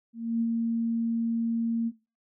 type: tone with ADSR envelope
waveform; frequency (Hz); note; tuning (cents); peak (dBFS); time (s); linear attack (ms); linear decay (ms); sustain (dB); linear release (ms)
sine; 230; A#3; -23; -22; 0.13-1.92; 280; 53; -2; 47
effects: noise-tail reverb RT60 0.3 s tail -21 dB re dry